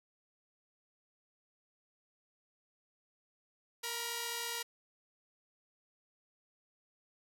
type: tone pair together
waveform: 5% pulse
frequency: 466.2 / 967 Hz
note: A#4 / B5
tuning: 0 / -37 cents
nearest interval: octave + minor second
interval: 1263 cents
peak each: -28 dBFS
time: 3.83-4.63 s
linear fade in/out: 10 ms
effects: none